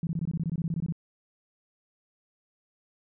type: tone bursts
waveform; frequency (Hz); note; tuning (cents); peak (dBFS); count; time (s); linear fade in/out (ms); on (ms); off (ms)
sine; 164.81; E3; 0; -26; 15; 0.03-0.924; 2; 40; 21
effects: none